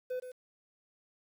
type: tone with echo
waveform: triangle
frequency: 505 Hz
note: B4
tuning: 39 cents sharp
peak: -31 dBFS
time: 0.1-0.2 s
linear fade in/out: 10 ms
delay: 120 ms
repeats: 1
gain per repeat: -9 dB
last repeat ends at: 0.32 s
effects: 10-bit